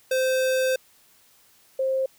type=tone pair in turn; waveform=square / sine; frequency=519 / 529 Hz; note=C5 / C5; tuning=-14 / +19 cents; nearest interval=unison; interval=33 cents; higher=second; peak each=-21 dBFS; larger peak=neither; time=0.11-0.76 / 1.79-2.06 s; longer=first; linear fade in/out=5 ms; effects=white hiss -58 dBFS RMS until 2.18 s